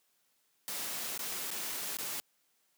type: noise with dropouts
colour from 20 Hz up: white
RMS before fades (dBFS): -38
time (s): 0.68-2.2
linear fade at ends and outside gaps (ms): 0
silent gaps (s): 1.177-1.192 / 1.505-1.513 / 1.97-1.986
effects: white hiss -74 dBFS RMS until 2.77 s + high-pass 150 Hz 12 dB/octave